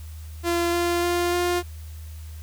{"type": "tone with pitch steps", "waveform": "sawtooth", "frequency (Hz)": [343.2, 346.4, 349.6, 352.8], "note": ["F4", "F4", "F4", "F4"], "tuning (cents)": [-30, -14, 2, 18], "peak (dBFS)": -17, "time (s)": [0.43, 1.63], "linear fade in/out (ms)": 50, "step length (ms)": 300, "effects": ["added 78 Hz sine -35 dBFS peak until 2.42 s", "white hiss -51 dBFS RMS until 2.42 s"]}